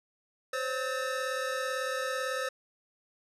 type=tone cluster; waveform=square; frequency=518 / 556 / 1288 / 1788 Hz; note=C5 / C#5 / E6 / A6; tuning=-17 / +5 / -41 / +27 cents; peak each=-35 / -40 / -37 / -38 dBFS; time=0.53-2.49 s; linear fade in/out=5 ms; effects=low-pass 10000 Hz 12 dB/octave